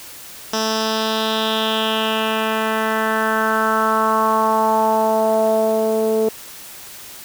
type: tone with low-pass filter sweep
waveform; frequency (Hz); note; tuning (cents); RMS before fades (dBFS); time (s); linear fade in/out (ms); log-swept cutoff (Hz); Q
10% pulse; 220; A3; 0; -18; 0.53-6.29; 5; 5600 to 470; 3.6
effects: white hiss -37 dBFS RMS until 7.24 s